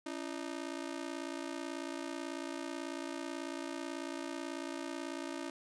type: ring-modulated tone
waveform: sawtooth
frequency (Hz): 307.1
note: D#4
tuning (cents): -23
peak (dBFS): -32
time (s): 0.06-5.5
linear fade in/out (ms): 2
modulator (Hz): 29.1
effects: resampled to 22050 Hz

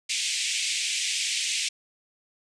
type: band-pass noise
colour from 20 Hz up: pink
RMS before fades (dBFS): -28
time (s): 0.09-1.69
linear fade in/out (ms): 10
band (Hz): 2200 to 8800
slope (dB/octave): 48
effects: none

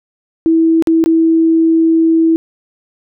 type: tone with dropouts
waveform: sine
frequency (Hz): 326.1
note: E4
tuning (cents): -19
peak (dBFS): -7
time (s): 0.46-2.36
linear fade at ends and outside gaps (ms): 0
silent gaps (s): 0.824-0.872 / 1.04-1.06
effects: none

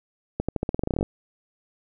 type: accelerating click train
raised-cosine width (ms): 2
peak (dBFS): -11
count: 15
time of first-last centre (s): 0.4-1.029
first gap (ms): 86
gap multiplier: 0.89
effects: none

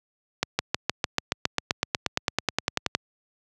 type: accelerating click train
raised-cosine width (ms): 0.2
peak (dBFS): -4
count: 22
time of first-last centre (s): 0.43-2.95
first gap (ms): 160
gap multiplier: 0.97
effects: high-pass 80 Hz 12 dB/octave

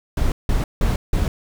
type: noise bursts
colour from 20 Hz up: brown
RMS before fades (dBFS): -18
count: 4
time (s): 0.17-1.28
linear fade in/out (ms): 2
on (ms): 150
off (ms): 170
effects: none

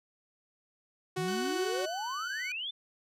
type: tone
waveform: sawtooth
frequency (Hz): 370.7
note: F#4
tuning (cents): +3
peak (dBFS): -28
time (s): 1.16-1.86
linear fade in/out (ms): 10
type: exponential sweep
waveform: sine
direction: up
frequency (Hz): 147.1 to 3600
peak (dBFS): -34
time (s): 1.17-2.71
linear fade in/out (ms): 10
type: tone with vibrato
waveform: 15% pulse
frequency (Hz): 1500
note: F#6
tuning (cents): +23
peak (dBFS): -33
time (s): 1.28-2.52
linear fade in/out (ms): 2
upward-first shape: sine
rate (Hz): 6.4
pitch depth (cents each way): 9
effects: low-pass 11000 Hz 12 dB/octave

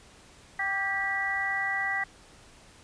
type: harmonic tone with a mistuned harmonic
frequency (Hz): 390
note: G4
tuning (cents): -9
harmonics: 2 / 3 / 4 / 5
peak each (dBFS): -34 / -39 / -35 / -28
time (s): 0.59-2.04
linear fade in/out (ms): 5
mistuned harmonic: 4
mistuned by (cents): +40
effects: pink hiss -54 dBFS RMS until 2.83 s + resampled to 22050 Hz

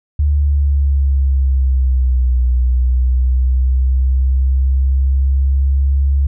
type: exponential two-way sweep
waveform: sine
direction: down then up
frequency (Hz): 73.42 to 61.74 to 69.3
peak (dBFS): -10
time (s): 0.19-6.27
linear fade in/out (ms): 5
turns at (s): 2.44
effects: none

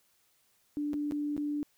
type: tone with dropouts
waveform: sine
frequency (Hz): 293.7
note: D4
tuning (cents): 0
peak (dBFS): -30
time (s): 0.77-1.63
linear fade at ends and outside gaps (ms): 0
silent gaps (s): 0.933-0.94 / 1.111-1.121 / 1.366-1.378
effects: white hiss -70 dBFS RMS until 1.77 s

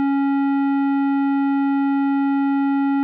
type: tone with tanh clipping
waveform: triangle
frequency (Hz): 277.2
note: C#4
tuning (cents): 0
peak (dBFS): -18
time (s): 0-3.03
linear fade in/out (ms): 0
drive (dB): 17
effects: none

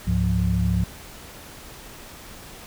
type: tone cluster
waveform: sine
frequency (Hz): 70.8 / 104.8 / 176.8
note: C#2 / G#2 / F3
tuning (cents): +37 / +16 / +22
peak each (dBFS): -23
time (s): 0.07-0.84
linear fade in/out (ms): 5
effects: pink hiss -42 dBFS RMS until 2.66 s

